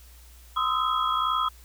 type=tone cluster; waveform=sine; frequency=1028 / 1252 / 1314 / 3310 Hz; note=C6 / D#6 / E6 / G#7; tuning=-31 / +10 / -6 / -6 cents; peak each=-28 / -26 / -28 / -33 dBFS; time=0.56-1.49 s; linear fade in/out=10 ms; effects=added 60 Hz sine -48 dBFS peak until 1.64 s + white hiss -55 dBFS RMS until 1.64 s